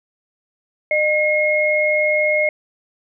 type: tone pair together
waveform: sine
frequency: 609 / 2155 Hz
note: D#5 / C#7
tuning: -37 / -49 cents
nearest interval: octave + minor seventh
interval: 2188 cents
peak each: -17 dBFS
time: 0.91-2.49 s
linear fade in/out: 2 ms
effects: none